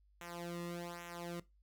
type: tone with flanger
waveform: sawtooth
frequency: 172.7 Hz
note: F3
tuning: 19 cents flat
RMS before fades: -45 dBFS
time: 0.21-1.4 s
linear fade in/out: 2 ms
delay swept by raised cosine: 0.21 to 1.31 ms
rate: 1.2 Hz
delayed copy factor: -0.9
effects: noise-tail reverb RT60 0.2 s tail -18 dB re dry + added 50 Hz sine -66 dBFS peak until 1.62 s